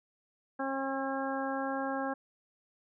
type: harmonic tone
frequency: 269.9 Hz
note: C#4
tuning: 46 cents flat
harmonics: 1 / 2 / 3 / 4 / 5 / 6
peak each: -36 / -37 / -37 / -41 / -43 / -41 dBFS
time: 0.59-2.14 s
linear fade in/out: 10 ms
effects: none